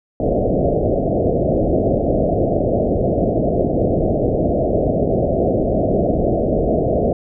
white low-pass noise, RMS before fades -17 dBFS, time 0.2-7.13 s, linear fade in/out 2 ms, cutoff 690 Hz, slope 96 dB/octave, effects none

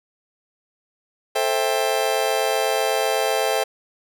40% pulse chord, A minor seventh, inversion none, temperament just, 440 / 528 / 660 / 792 Hz, A4 / C5 / E5 / G5, 0 / +16 / +2 / +18 cents, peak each -24 dBFS, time 1.35-3.64 s, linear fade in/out 10 ms, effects none

